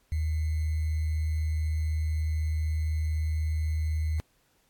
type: tone with sample-and-hold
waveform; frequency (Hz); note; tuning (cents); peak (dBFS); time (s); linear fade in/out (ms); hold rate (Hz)
sine; 78; D#2; +5; -25; 0.12-4.2; 0; 2100
effects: pink hiss -68 dBFS RMS until 4.69 s + AAC 64 kbps